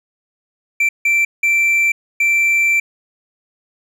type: tone bursts at uneven times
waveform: triangle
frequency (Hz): 2344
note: D7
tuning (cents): -4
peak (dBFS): -10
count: 4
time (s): 0.8-0.89 / 1.05-1.25 / 1.43-1.92 / 2.2-2.8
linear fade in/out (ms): 5
effects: none